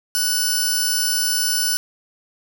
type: tone pair together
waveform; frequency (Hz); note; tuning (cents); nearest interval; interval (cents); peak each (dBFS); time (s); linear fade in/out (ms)
10% pulse; 1480 / 5274; F#6 / E8; 0 / 0; octave + minor seventh; 2200; -14; 0.15-1.77; 0
effects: none